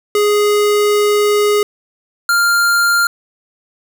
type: tone pair in turn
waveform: square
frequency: 415.3 / 1396.9 Hz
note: G#4 / F6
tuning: 0 / 0 cents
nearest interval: octave + major sixth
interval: 2100 cents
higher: second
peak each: -11 dBFS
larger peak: neither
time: 0.15-1.63 / 2.29-3.07 s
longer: first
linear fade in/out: 2 ms
effects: 7-bit